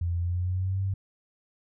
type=tone with pitch glide; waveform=sine; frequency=86.1 to 96.64 Hz; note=F2 to G2; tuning=-24 to -24 cents; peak=-25 dBFS; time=0.01-0.94 s; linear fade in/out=5 ms; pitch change=+200 cents; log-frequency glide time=0.19-0.81 s; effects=none